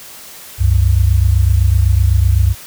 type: tone pair together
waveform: sine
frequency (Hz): 67.39 / 95.3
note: C#2 / G2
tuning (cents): -48 / -48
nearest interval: tritone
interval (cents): 600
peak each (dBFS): -11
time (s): 0.58-2.55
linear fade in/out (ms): 50
effects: white hiss -35 dBFS RMS until 2.66 s